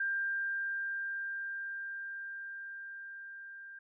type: tone with level ramp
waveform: sine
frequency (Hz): 1591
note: G6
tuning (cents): +25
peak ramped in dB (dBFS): -30 to -46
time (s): 0-3.79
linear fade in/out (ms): 5
effects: none